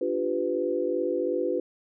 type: chord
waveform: sine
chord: G dominant seventh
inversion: second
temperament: equal with one note detuned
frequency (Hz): 293.7 / 349.2 / 392 / 501.1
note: D4 / F4 / G4 / B4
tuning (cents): 0 / 0 / 0 / +25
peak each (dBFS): -33 / -29 / -31 / -28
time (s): 0.01-1.6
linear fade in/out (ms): 5
effects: none